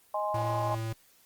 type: chord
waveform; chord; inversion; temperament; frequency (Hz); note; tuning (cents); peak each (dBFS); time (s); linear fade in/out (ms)
sine; Ab major; second; equal; 622.3 / 830.6 / 1046.5; Eb5 / Ab5 / C6; 0 / 0 / 0; -32 / -32 / -33; 0.14-0.75; 5
type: tone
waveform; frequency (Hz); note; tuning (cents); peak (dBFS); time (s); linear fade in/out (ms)
square; 112.3; A2; +36; -32; 0.34-0.93; 5
effects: white hiss -62 dBFS RMS until 1.25 s + Opus 24 kbps